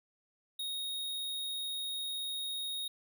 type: tone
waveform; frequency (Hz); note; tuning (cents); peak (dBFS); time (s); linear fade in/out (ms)
square; 3743; A#7; +6; -36; 0.59-2.88; 5
effects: none